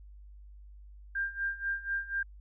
sine tone with tremolo, 1594 Hz, G6, 28 cents sharp, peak -28 dBFS, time 1.15-2.23 s, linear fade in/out 5 ms, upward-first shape sine, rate 4.1 Hz, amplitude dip 85%, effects added 50 Hz sine -48 dBFS peak until 2.4 s

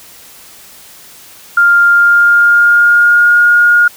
sine tone with pitch glide, 1400 to 1427.8 Hz, F6 to F6, +4 to +38 cents, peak -4 dBFS, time 1.57-3.88 s, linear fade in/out 5 ms, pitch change +34 cents, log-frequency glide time 1.89-3.38 s, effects white hiss -37 dBFS RMS until 3.96 s

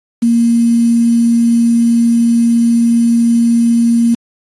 sine tone with quantisation, 233.5 Hz, A#3, 3 cents sharp, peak -7 dBFS, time 0.22-4.15 s, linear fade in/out 10 ms, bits 5, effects AAC 32 kbps

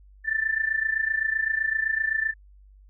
sine tone with amplitude modulation, 1770 Hz, A6, 10 cents sharp, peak -19 dBFS, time 0.24-2.34 s, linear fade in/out 50 ms, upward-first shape sine, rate 27.8 Hz, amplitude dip 80%, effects added 49 Hz sine -49 dBFS peak until 2.89 s

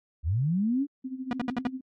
sine linear sweep, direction up, 67.1 to 293.7 Hz, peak -23 dBFS, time 0.23-0.87 s, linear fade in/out 50 ms
sine tone with tremolo, 260 Hz, C4, 11 cents flat, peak -30 dBFS, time 1.04-1.81 s, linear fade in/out 10 ms, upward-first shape sine, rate 13 Hz, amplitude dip 75%
45% pulse tone bursts, 241.8 Hz, B3, 36 cents flat, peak -24 dBFS, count 5, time 1.31-1.671 s, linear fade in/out 2 ms, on 21 ms, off 64 ms
effects low-pass 3000 Hz 12 dB/octave + AAC 64 kbps

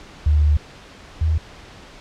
sine tone pair in turn, 74.7 / 79.32 Hz, D2 / D#2, +30 / +34 cents, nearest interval minor second, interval 104 cents, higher second, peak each -12 / -15 dBFS, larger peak first, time 0.26-0.57 / 1.21-1.38 s, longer first, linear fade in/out 5 ms, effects pink hiss -42 dBFS RMS until 2 s + low-pass 5000 Hz 12 dB/octave

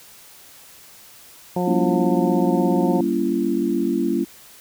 harmonic tone, 179.1 Hz, F3, 44 cents sharp, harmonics 1 / 2 / 3 / 4 / 5, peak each -22 / -25 / -27 / -28 / -29 dBFS, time 1.56-3.01 s, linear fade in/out 5 ms
sine chord, G diminished seventh, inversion none, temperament just, 196 / 235.2 / 282.2 / 338.7 Hz, G3 / Bb3 / Db4 / Fb4, 0 / +16 / +31 / +47 cents, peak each -26 / -24 / -24 / -22 dBFS, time 1.66-4.25 s, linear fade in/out 20 ms
effects white hiss -46 dBFS RMS until 4.6 s

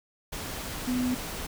sine tone in noise, 250.3 Hz, B3, 23 cents sharp, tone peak -25 dBFS, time 0.87-1.15 s, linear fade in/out 10 ms, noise pink, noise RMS -36 dBFS, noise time 0.32-1.47 s, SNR +8 dB, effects none

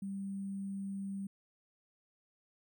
sine tone with sample-and-hold, 196 Hz, G3, in tune, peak -37 dBFS, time 0.02-1.27 s, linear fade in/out 5 ms, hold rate 8820 Hz, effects none

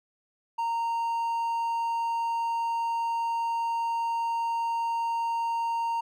triangle tone, 925 Hz, A#5, 14 cents flat, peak -24 dBFS, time 0.58-6.01 s, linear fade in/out 10 ms, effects none

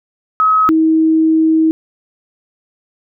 sine tone pair in turn, 1277 / 319.2 Hz, D#6 / D#4, +45 / +44 cents, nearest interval 2 octaves, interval 2401 cents, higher first, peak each -8 dBFS, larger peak neither, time 0.4-0.69 / 0.69-1.71 s, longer second, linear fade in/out 0 ms, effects none

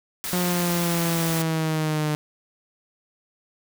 white noise, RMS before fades -30 dBFS, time 0.24-1.42 s, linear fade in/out 0 ms
sawtooth linear sweep, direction down, 179.8 to 150.7 Hz, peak -18 dBFS, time 0.33-2.15 s, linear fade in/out 0 ms
effects none

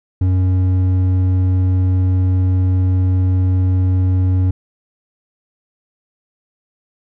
sine tone with hard clipping, 92.5 Hz, F#2, in tune, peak -13 dBFS, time 0.21-4.51 s, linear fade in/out 5 ms, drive 6 dB, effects none

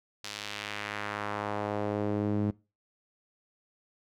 sawtooth tone with band-pass filter sweep, 103.83 Hz, G#2, in tune, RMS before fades -33 dBFS, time 0.24-2.51 s, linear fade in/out 5 ms, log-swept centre 4700 to 230 Hz, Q 1.2, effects noise-tail reverb RT60 0.3 s tail -23 dB re dry

